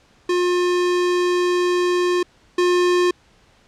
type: tone pair in turn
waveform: square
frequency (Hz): 356.5 / 356.5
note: F4 / F4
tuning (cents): +36 / +36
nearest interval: unison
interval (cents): 0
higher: neither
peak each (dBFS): -17 / -15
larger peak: second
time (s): 0.29-2.23 / 2.58-3.11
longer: first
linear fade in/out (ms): 5
effects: pink hiss -55 dBFS RMS until 3.67 s + low-pass 6000 Hz 12 dB/octave

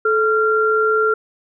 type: tone pair together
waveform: sine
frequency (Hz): 434.8 / 1380.4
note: A4 / F6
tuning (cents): -21 / -21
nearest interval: octave + minor sixth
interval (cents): 2000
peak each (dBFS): -16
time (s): 0.05-1.14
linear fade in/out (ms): 5
effects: none

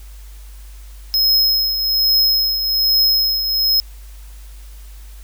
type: tone with tremolo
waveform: square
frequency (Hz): 5140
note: E8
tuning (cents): -45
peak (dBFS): -11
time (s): 1.14-3.8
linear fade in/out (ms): 0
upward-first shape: triangle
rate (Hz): 1.2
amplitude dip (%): 60
effects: added 50 Hz sine -34 dBFS peak until 5.23 s + white hiss -48 dBFS RMS until 5.23 s

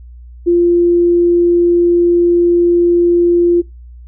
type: tone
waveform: sine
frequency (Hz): 346.7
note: F4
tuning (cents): -13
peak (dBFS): -7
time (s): 0.46-3.62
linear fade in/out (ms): 20
effects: noise-tail reverb RT60 0.2 s tail -22 dB re dry + added 60 Hz sine -32 dBFS peak until 4.07 s

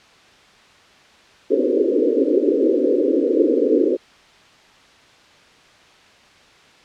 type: band-pass noise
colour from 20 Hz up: white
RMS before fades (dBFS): -17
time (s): 1.5-3.97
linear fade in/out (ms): 20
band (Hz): 260 to 520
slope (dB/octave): 96
effects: white hiss -49 dBFS RMS until 6.84 s + low-pass 4000 Hz 12 dB/octave

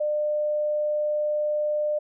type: tone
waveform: sine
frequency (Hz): 600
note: D5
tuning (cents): +37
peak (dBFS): -22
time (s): 0-1.99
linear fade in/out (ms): 10
effects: none

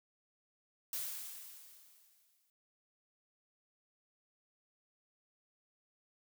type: noise with exponential decay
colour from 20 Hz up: blue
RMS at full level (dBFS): -38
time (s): 0.93-2.5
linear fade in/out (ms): 1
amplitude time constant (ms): 340
effects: none

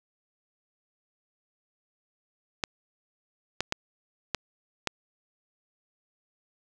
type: clicks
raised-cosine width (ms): 0.2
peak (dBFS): -9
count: 5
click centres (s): 2.638 / 3.606 / 3.724 / 4.347 / 4.873
effects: none

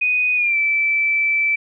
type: tone with pitch glide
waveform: sine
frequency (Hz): 2489 to 2322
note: D#7 to D7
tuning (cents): 0 to -20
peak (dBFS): -15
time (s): 0.01-1.56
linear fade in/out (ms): 10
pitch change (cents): -120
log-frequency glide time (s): 0.35-0.57
effects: none

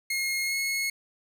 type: tone with pitch glide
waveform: sawtooth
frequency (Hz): 2151 to 2176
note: C7 to C#7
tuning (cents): +47 to -33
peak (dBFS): -23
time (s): 0.1-0.9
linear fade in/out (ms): 5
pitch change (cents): +20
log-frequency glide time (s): 0.45-0.55
effects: none

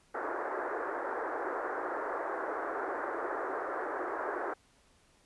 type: band-pass noise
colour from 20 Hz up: pink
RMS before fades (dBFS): -36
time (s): 0.14-4.54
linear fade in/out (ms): 10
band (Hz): 330 to 1700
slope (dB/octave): 48
effects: pink hiss -66 dBFS RMS until 5.25 s + resampled to 24000 Hz

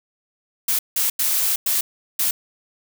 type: noise bursts at uneven times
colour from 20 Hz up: blue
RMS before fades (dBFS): -20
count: 5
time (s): 0.68-0.79 / 0.96-1.1 / 1.19-1.56 / 1.66-1.81 / 2.19-2.31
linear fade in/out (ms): 5
effects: none

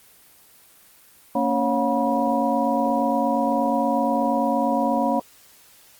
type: tone cluster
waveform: sine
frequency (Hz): 230.1 / 278.6 / 552 / 718 / 968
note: A#3 / C#4 / C#5 / F5 / B5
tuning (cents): -22 / +9 / -7 / +48 / -35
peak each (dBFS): -25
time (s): 1.35-5.2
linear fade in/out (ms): 5
effects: white hiss -52 dBFS RMS until 5.99 s + Opus 24 kbps

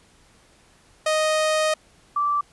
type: tone pair in turn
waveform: sawtooth / sine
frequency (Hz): 622.3 / 1166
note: D#5 / D6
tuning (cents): 0 / -13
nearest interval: major seventh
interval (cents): 1087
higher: second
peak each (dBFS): -15 / -19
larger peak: first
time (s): 1.06-1.74 / 2.16-2.41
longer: first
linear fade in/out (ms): 5
effects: pink hiss -56 dBFS RMS until 2.52 s + resampled to 24000 Hz

